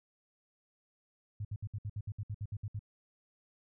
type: tone bursts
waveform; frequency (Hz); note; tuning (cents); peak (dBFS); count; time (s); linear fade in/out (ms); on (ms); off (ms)
sine; 103.83; G#2; 0; -35; 13; 1.4-2.793; 5; 49; 63
effects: none